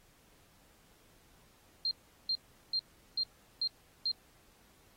sine tone bursts, 4186 Hz, C8, in tune, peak -29 dBFS, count 6, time 1.85-4.116 s, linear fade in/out 2 ms, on 61 ms, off 380 ms, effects pink hiss -65 dBFS RMS until 4.96 s + AAC 48 kbps

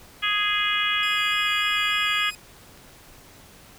harmonic tone, 415.3 Hz, G#4, in tune, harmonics 3 / 4 / 5 / 6 / 7 / 8, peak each -28 / -28 / -28 / -28 / -28 / -28 dBFS, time 0.22-2.31 s, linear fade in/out 20 ms
15% pulse tone with vibrato, 2465 Hz, D#7, 17 cents flat, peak -31 dBFS, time 1.03-2.35 s, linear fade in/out 0 ms, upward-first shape square, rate 3.4 Hz, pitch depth 28 cents each way
click train, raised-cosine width 0.2 ms, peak -34 dBFS, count 8, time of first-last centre 1.32-2.775 s, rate 4.81 Hz
effects pink hiss -49 dBFS RMS until 3.78 s

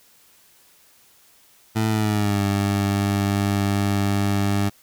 20% pulse tone with pitch glide, 110 to 100.29 Hz, A2 to G2, 0 to +40 cents, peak -14 dBFS, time 1.75-4.7 s, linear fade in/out 20 ms, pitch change -160 cents, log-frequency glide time 1.88-2.4 s, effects white hiss -55 dBFS RMS until 4.82 s

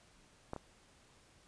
clicks, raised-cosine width 1 ms, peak -25 / -29 dBFS, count 2, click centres 0.534 / 0.563 s, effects pink hiss -65 dBFS RMS until 1.47 s + resampled to 22050 Hz

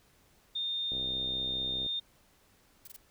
sine tone, 3640 Hz, A#7, 42 cents flat, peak -31 dBFS, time 0.55-2 s, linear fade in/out 10 ms
click train, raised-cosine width 2 ms, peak -31 dBFS, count 62, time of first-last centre 0.92-1.863 s, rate 64.7 Hz
blue noise bursts, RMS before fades -47 dBFS, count 3, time 2.85-2.965 s, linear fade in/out 5 ms, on 25 ms, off 20 ms
effects pink hiss -65 dBFS RMS until 3.1 s

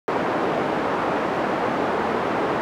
pink band-pass noise, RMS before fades -23 dBFS, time 0.08-2.61 s, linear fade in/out 0 ms, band 310 to 1200 Hz, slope 12 dB/octave, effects none

